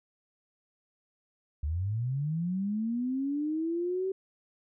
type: linear sweep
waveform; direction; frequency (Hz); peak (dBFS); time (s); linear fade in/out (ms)
sine; up; 69.3 to 386.2; -28; 1.63-4.12; 5
effects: none